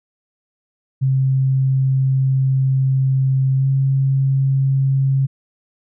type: tone with pitch glide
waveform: sine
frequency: 133.1 to 135.19 Hz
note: C3 to C#3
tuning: +30 to -43 cents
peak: -13 dBFS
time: 1.01-5.27 s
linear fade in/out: 20 ms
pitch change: +27 cents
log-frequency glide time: 3.56-3.67 s
effects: none